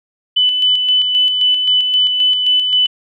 sine tone with tremolo, 2999 Hz, F#7, 23 cents sharp, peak -9 dBFS, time 0.36-2.87 s, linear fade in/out 10 ms, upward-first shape square, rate 3.8 Hz, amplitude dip 40%, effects none

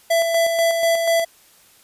square tone with tremolo, 667 Hz, E5, 20 cents sharp, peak -15 dBFS, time 0.1-1.25 s, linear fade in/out 10 ms, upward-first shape square, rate 4.1 Hz, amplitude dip 40%, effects white hiss -52 dBFS RMS until 1.83 s + resampled to 32000 Hz

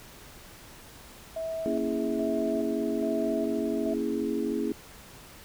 sine tone with tremolo, 650 Hz, E5, 24 cents flat, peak -30 dBFS, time 1.36-3.94 s, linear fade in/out 5 ms, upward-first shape square, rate 1.2 Hz, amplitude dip 50%
sine chord, A# half-diminished seventh, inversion none, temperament equal, 233.1 / 277.2 / 329.6 / 415.3 Hz, A#3 / C#4 / E4 / G#4, 0 / 0 / 0 / 0 cents, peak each -32 dBFS, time 1.66-4.72 s, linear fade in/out 0 ms
effects pink hiss -49 dBFS RMS until 5.44 s

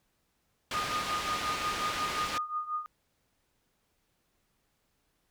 white low-pass noise, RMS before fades -36 dBFS, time 0.71-2.38 s, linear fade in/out 2 ms, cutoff 3600 Hz, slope 12 dB/octave
sine tone with tremolo, 1228 Hz, D#6, 23 cents flat, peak -28 dBFS, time 0.74-2.86 s, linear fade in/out 0 ms, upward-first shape triangle, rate 5.6 Hz, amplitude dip 85%
effects pink hiss -75 dBFS RMS until 5.3 s

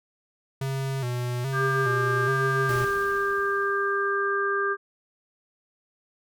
square tone with vibrato, 128.7 Hz, C3, 28 cents flat, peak -27 dBFS, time 0.61-2.85 s, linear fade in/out 5 ms, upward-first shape square, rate 1.2 Hz, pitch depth 82 cents each way
harmonic tone, 398.3 Hz, G4, 28 cents sharp, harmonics 1 / 3 / 4, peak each -27 / -27 / -27 dBFS, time 1.52-4.77 s, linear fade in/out 50 ms
pink noise with exponential decay, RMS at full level -36 dBFS, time 2.69-4.63 s, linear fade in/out 1 ms, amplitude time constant 420 ms
effects none

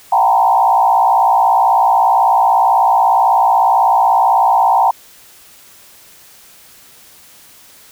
sine tone with frequency modulation, 846 Hz, G#5, 32 cents sharp, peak -8 dBFS, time 0.12-4.91 s, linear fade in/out 5 ms, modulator 58.1 Hz, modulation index 2.2, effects white hiss -43 dBFS RMS until 7.91 s

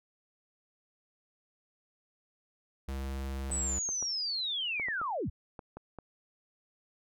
square tone, 67.3 Hz, C2, 49 cents sharp, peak -35 dBFS, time 2.88-3.79 s, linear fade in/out 5 ms
clicks, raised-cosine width 1 ms, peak -29 dBFS, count 9, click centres 3.503 / 3.89 / 4.026 / 4.798 / 4.885 / 5.015 / 5.592 / 5.77 / 5.987 s
sine linear sweep, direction down, 8100 to 33 Hz, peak -31 dBFS, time 3.51-5.3 s, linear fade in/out 10 ms
effects none

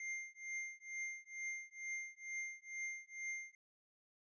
square tone with tremolo, 2100 Hz, C7, 6 cents sharp, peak -40 dBFS, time 0-3.55 s, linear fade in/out 2 ms, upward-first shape triangle, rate 2.2 Hz, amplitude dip 100%, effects resampled to 16000 Hz

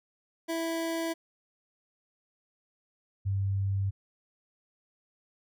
25% pulse / sine tone pair in turn, 329.6 / 97.99 Hz, E4 / G2, 0 / 0 cents, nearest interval octave + major sixth, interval 2100 cents, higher first, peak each -26 dBFS, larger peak neither, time 0.48-1.14 / 3.25-3.91 s, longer neither, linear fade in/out 20 ms, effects none

